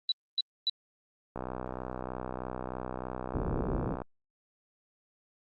sine tone bursts, 3951 Hz, B7, in tune, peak -25 dBFS, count 3, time 0.09-0.697 s, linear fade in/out 2 ms, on 29 ms, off 260 ms
click train, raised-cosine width 1 ms, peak -22 dBFS, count 169, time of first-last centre 1.36-4.018 s, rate 63.2 Hz
pink low-pass noise, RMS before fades -33 dBFS, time 3.34-3.96 s, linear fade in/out 10 ms, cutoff 510 Hz, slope 48 dB/octave
effects Opus 32 kbps

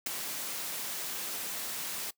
white noise with ADSR envelope, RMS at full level -30 dBFS, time 0.06-2.11 s, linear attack 5 ms, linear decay 14 ms, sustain -7 dB, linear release 11 ms, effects noise-tail reverb RT60 0.1 s tail -21 dB re dry + high-pass 150 Hz 12 dB/octave

